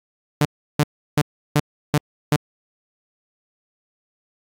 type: tone bursts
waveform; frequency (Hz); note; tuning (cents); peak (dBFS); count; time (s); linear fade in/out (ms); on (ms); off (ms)
sawtooth; 148.2; D3; +16; -10; 6; 0.41-2.362; 2; 42; 340
effects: AAC 48 kbps